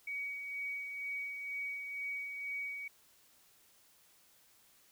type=tone with tremolo; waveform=sine; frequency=2257 Hz; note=C#7; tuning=31 cents sharp; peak=-36 dBFS; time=0.07-2.88 s; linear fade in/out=5 ms; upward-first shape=sine; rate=2.1 Hz; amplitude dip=40%; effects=white hiss -66 dBFS RMS until 4.91 s